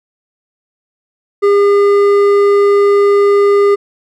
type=tone with hard clipping; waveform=sine; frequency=404.4 Hz; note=G#4; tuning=46 cents flat; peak=-8 dBFS; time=1.42-3.76 s; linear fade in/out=20 ms; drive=8 dB; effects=none